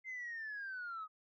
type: linear sweep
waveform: sine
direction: down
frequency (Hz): 2093 to 1244.5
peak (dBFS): -40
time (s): 0.04-1.08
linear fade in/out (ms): 50
effects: tanh soft clip ceiling -38 dBFS